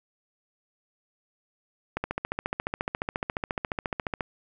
click train, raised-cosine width 0.5 ms, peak -13 dBFS, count 33, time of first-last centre 1.97-4.208 s, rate 14.3 Hz, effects none

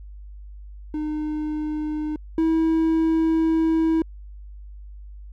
triangle tone pair in turn, 304.8 / 323.3 Hz, D#4 / E4, -36 / -34 cents, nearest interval minor second, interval 102 cents, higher second, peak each -22 / -15 dBFS, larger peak second, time 0.94-2.16 / 2.38-4.02 s, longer second, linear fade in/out 2 ms, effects added 50 Hz sine -37 dBFS peak until 5.32 s

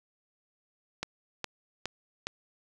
click train, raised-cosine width 0.2 ms, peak -15 dBFS, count 4, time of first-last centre 1.03-2.27 s, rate 2.42 Hz, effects none

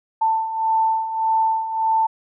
sine beating tone pair, 888 / 889.7 Hz, A5 / A5, +16 / +19 cents, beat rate 1.7 Hz, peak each -24 / -18 dBFS, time 0.21-2.07 s, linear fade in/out 10 ms, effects none

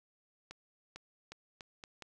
accelerating click train, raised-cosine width 0.2 ms, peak -29 dBFS, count 6, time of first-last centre 0.51-2.023 s, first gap 450 ms, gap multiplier 0.8, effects none

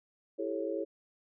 sine chord, A dominant seventh, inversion second, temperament just, 330 / 396 / 440 / 550 Hz, E4 / G4 / A4 / C#5, +2 / +18 / 0 / -14 cents, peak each -37 / -38 / -38 / -37 dBFS, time 0.38-0.85 s, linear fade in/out 20 ms, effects none

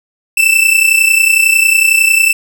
45% pulse tone pair together, 2637 / 2668 Hz, E7 / E7, 0 / +20 cents, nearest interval unison, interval 20 cents, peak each -10 dBFS, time 0.37-2.33 s, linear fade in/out 5 ms, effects none

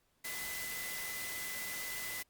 sine tone in noise, 2011 Hz, B6, 31 cents sharp, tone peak -43 dBFS, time 0.24-2.23 s, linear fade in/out 10 ms, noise white, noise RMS -42 dBFS, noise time 0.24-2.23 s, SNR -4 dB, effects pink hiss -75 dBFS RMS until 2.29 s + Opus 48 kbps

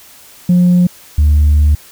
sine tone pair in turn, 178 / 74.45 Hz, F3 / D2, +33 / +24 cents, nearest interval octave + minor third, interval 1509 cents, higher first, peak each -4 dBFS, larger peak neither, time 0.49-0.87 / 1.18-1.75 s, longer second, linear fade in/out 5 ms, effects tanh soft clip ceiling -4 dBFS + white hiss -40 dBFS RMS until 1.91 s

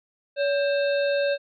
harmonic tone with a mistuned harmonic, 529 Hz, C5, 19 cents sharp, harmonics 1 / 3 / 5 / 7 / 8, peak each -21 / -31 / -35 / -38 / -39 dBFS, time 0.36-1.38 s, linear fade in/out 50 ms, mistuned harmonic 1, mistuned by +120 cents, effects none

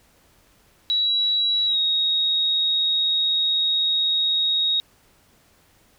sine tone with pitch glide, 3901 to 3764 Hz, B7 to A#7, -22 to +16 cents, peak -18 dBFS, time 0.9-4.8 s, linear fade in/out 0 ms, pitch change -62 cents, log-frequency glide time 1.66-1.78 s, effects pink hiss -58 dBFS RMS until 5.98 s

